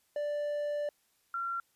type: tone pair in turn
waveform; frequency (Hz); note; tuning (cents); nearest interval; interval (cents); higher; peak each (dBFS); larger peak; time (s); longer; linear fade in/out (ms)
triangle / sine; 587.3 / 1369.7; D5 / F6; 0 / -34; octave + minor third; 1466; second; -29 / -32; first; 0.16-0.89 / 1.34-1.6; first; 2
effects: white hiss -72 dBFS RMS until 1.75 s + resampled to 32000 Hz